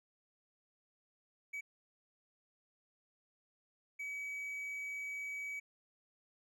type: tone bursts at uneven times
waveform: triangle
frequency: 2276 Hz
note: C#7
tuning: 45 cents sharp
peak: -38 dBFS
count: 2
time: 1.53-1.61 / 3.99-5.6 s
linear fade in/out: 10 ms
effects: none